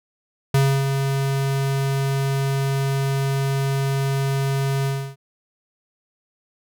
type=tone with ADSR envelope; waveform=square; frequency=136.8 Hz; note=C#3; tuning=23 cents flat; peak=-14 dBFS; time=0.54-5.16 s; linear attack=5 ms; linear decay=290 ms; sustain=-6 dB; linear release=300 ms; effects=none